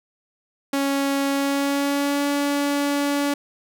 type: tone with pitch glide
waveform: sawtooth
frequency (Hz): 277.2 to 285.5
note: C#4 to D4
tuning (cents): 0 to -49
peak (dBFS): -16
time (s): 0.73-3.34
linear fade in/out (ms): 5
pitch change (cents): +51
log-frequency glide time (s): 1.3-2.27
effects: none